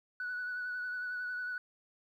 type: tone with vibrato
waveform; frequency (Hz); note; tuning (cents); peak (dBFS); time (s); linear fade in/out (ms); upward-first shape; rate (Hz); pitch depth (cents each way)
sine; 1480; F#6; 0; -34; 0.2-1.58; 2; triangle; 11; 29
effects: tanh soft clip ceiling -32 dBFS + 12-bit